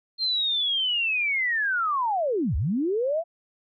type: linear two-way sweep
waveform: sine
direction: down then up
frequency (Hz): 4213 to 58.27 to 692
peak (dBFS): -22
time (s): 0.18-3.24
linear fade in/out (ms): 50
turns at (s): 2.56
effects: none